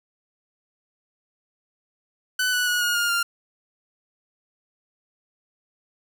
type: tone with pitch steps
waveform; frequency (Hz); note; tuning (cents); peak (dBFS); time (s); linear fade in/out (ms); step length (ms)
sawtooth; 1500 / 1478.5 / 1457.3 / 1436.4 / 1415.8 / 1395.5; F#6 / F#6 / F#6 / F6 / F6 / F6; +23 / -2 / -27 / +48 / +23 / -2; -17; 2.39-3.23; 5; 140
effects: none